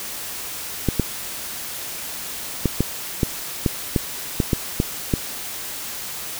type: clicks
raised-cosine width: 3 ms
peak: -4 dBFS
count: 11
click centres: 0.887 / 0.997 / 2.657 / 2.806 / 3.232 / 3.662 / 3.962 / 4.402 / 4.532 / 4.801 / 5.138 s
effects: white hiss -31 dBFS RMS until 6.39 s